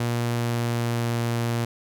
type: tone with pitch glide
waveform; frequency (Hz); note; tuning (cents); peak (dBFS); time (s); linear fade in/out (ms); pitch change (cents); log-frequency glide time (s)
sawtooth; 118.9 to 117.6; A#2 to A#2; +35 to +16; -19; 0-1.65; 5; -19; 0.12-1.25
effects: none